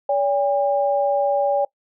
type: tone pair together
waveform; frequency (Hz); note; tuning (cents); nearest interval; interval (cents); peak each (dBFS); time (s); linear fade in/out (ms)
sine; 570 / 805; C#5 / G5; +48 / +46; tritone; 598; -18 / -21; 0.09-1.65; 5
effects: noise-tail reverb RT60 0.1 s tail -23 dB re dry